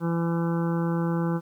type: harmonic tone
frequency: 168.2 Hz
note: E3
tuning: 35 cents sharp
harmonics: 1 / 2 / 3 / 5 / 6 / 7 / 8 / 9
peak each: -24 / -30 / -34 / -38 / -40 / -41 / -42 / -43 dBFS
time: 0-1.41 s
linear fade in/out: 50 ms
effects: 10-bit